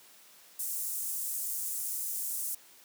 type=high-pass noise; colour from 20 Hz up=pink; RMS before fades=-35 dBFS; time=0.59-2.55 s; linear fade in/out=5 ms; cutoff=8000 Hz; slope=24 dB/octave; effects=white hiss -57 dBFS RMS until 2.84 s + high-pass 200 Hz 12 dB/octave